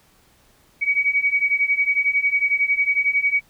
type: beating tone pair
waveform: sine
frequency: 2255 / 2266 Hz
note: C#7 / C#7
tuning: +29 / +37 cents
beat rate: 11 Hz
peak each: -21 / -19 dBFS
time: 0.81-3.41 s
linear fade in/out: 20 ms
effects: pink hiss -57 dBFS RMS until 3.49 s